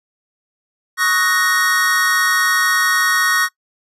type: chord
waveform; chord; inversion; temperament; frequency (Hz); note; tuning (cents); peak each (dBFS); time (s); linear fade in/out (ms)
square; D# minor seventh; third; equal with one note detuned; 1108.7 / 1264.8 / 1480 / 1864.7; C#6 / D#6 / F#6 / A#6; 0 / +28 / 0 / 0; -22 / -23 / -21 / -17; 0.97-3.49; 50
effects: noise-tail reverb RT60 0.1 s tail -22 dB re dry + resampled to 32000 Hz